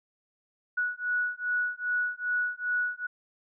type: beating tone pair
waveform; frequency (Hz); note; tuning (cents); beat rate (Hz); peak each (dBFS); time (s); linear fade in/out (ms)
sine; 1467 / 1469.5; F#6 / F#6; -15 / -12; 2.5; -30; 0.77-3.07; 10
effects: none